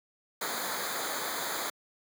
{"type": "noise with comb filter", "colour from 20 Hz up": "pink", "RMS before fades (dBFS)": -34, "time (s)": [0.41, 1.7], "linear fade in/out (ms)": 5, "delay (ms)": 0.36, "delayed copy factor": -0.85, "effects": ["high-pass 200 Hz 12 dB/octave"]}